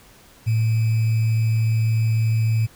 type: tone with sample-and-hold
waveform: sine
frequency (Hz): 111.7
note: A2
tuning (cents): +27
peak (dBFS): -16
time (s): 0.46-2.67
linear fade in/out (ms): 20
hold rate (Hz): 2450
effects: pink hiss -50 dBFS RMS until 2.75 s

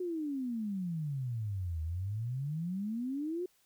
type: exponential two-way sweep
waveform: sine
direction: down then up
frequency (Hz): 370 to 77.78 to 370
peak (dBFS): -33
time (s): 0-3.46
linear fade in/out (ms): 5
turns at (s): 1.82
effects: white hiss -70 dBFS RMS until 3.65 s

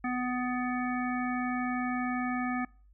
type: harmonic tone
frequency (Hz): 249.3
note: B3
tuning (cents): +16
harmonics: 1 / 3 / 5 / 7 / 9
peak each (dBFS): -31 / -36 / -38 / -39 / -41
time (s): 0.04-2.65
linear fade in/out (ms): 5
effects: noise-tail reverb RT60 0.4 s tail -25 dB re dry + added 50 Hz sine -56 dBFS peak until 2.93 s

